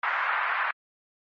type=band-pass noise; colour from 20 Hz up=pink; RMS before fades=-27 dBFS; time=0.03-0.71 s; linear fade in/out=5 ms; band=1000 to 1900 Hz; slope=24 dB/octave; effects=MP3 32 kbps